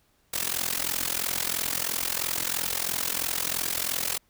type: noise with amplitude modulation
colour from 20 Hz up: white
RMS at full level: -25 dBFS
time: 0.33-4.18 s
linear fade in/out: 10 ms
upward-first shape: sine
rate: 43 Hz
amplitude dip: 90%
effects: pink hiss -67 dBFS RMS until 4.29 s